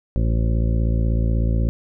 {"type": "harmonic tone with a mistuned harmonic", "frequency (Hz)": 56.3, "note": "A1", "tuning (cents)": 40, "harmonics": [1, 2, 3, 4, 5, 6, 7, 9, 10], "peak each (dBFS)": [-18, -22, -29, -29, -36, -35, -39, -37, -40], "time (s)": [0.16, 1.69], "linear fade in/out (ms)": 0, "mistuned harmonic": 9, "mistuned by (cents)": 15, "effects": []}